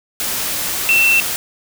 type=tone in noise; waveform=sine; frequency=2688 Hz; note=E7; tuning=33 cents sharp; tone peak=-10 dBFS; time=0.89-1.2 s; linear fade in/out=0 ms; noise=white; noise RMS=-21 dBFS; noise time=0.2-1.36 s; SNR=+8 dB; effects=none